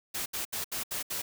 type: noise bursts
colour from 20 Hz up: white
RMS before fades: -34 dBFS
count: 6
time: 0.14-1.22 s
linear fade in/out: 10 ms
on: 120 ms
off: 72 ms
effects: none